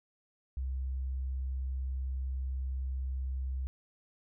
sine tone, 65.41 Hz, C2, in tune, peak -32 dBFS, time 0.57-3.67 s, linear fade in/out 0 ms, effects none

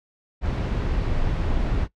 brown noise, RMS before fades -23 dBFS, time 0.41-1.88 s, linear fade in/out 50 ms, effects noise-tail reverb RT60 0.1 s tail -19 dB re dry + low-pass 4000 Hz 12 dB/octave

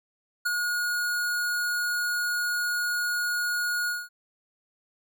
square tone with ADSR envelope, 1443 Hz, F#6, 44 cents flat, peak -23 dBFS, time 0.45-4.09 s, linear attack 13 ms, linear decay 21 ms, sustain -3 dB, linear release 210 ms, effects none

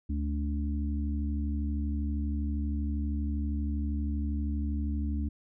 harmonic tone, 72.6 Hz, D2, 19 cents flat, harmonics 1 / 3 / 4, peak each -29 / -36 / -38 dBFS, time 0.09-5.29 s, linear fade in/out 10 ms, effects none

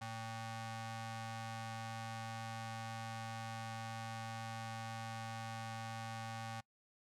sawtooth ring-modulated tone, 338.5 Hz, E4, 46 cents sharp, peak -36 dBFS, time 0.01-6.61 s, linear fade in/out 10 ms, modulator 451 Hz, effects noise-tail reverb RT60 0.1 s tail -24 dB re dry + low-pass 9000 Hz 12 dB/octave

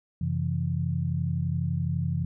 sine tone cluster, 91.5 / 134.2 / 166.1 Hz, F#2 / C3 / E3, -19 / +44 / +13 cents, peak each -30 / -29 / -29 dBFS, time 0.21-2.25 s, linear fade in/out 5 ms, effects none

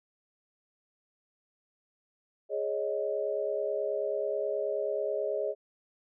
sine chord, Ab suspended fourth, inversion none, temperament just, 415.3 / 553.7 / 623 Hz, Ab4 / Db5 / Eb5, 0 / -2 / +2 cents, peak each -33 dBFS, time 2.49-5.55 s, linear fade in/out 50 ms, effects none

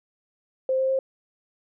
sine tone with pitch steps, 523.3 / 527.2 / 531.2 Hz, C5 / C5 / C5, 0 / +13 / +26 cents, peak -20 dBFS, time 0.69-0.99 s, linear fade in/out 2 ms, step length 100 ms, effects none

